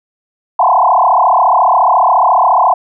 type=tone with frequency modulation; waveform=sine; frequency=870 Hz; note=A5; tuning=20 cents flat; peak=-6 dBFS; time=0.59-2.74 s; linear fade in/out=5 ms; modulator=34.3 Hz; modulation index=5.3; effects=none